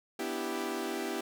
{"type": "chord", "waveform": "sawtooth", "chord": "E minor seventh", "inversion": "second", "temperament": "equal", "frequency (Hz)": [246.9, 293.7, 329.6, 392], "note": ["B3", "D4", "E4", "G4"], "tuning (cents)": [0, 0, 0, 0], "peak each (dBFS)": [-36, -38, -34, -33], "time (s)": [0.19, 1.21], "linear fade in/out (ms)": 5, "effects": []}